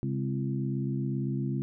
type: harmonic tone with a mistuned harmonic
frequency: 67.7 Hz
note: C#2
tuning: 40 cents flat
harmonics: 2 / 3 / 4 / 5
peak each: -30 / -34 / -36 / -38 dBFS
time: 0.03-1.62 s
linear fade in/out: 0 ms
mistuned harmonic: 4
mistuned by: -63 cents
effects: none